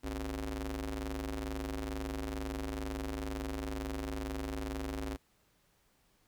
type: ring-modulated tone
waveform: sawtooth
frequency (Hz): 104.6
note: G#2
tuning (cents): +13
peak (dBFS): -29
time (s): 0.03-5.17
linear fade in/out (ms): 20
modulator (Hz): 168
effects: pink hiss -71 dBFS RMS until 6.27 s